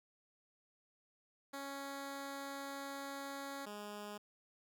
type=tone pair in turn; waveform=10% pulse; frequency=277.2 / 207.3 Hz; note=C#4 / G#3; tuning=0 / -3 cents; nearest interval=perfect fourth; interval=503 cents; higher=first; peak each=-35 / -37 dBFS; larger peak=first; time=1.53-3.66 / 3.66-4.18 s; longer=first; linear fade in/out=10 ms; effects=none